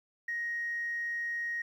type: tone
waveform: sine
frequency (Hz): 1877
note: A#6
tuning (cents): +11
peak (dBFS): -31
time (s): 0.28-1.62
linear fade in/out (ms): 5
effects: tanh soft clip ceiling -27 dBFS + 11-bit